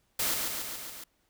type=noise with echo; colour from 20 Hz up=white; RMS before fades=-29 dBFS; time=0.19-0.34 s; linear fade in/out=5 ms; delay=140 ms; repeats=5; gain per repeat=-3 dB; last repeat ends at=1.04 s; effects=pink hiss -72 dBFS RMS until 1.29 s